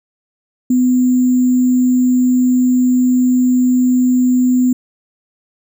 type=tone with sample-and-hold; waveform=sine; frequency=251.4 Hz; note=B3; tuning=31 cents sharp; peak=-9 dBFS; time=0.7-4.73 s; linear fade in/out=5 ms; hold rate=7350 Hz; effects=none